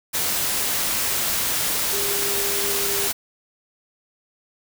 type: tone in noise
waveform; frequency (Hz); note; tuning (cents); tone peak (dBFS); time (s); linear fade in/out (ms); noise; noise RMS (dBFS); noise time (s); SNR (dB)
sine; 401.3; G4; +41; -29; 1.92-3.09; 20; white; -23; 0.13-3.13; -9
effects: none